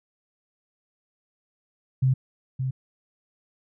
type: tone with echo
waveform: sine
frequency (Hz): 130.81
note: C3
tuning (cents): 0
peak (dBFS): -17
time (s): 2.02-2.14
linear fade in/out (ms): 10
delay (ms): 570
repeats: 1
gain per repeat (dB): -7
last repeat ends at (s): 2.71
effects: none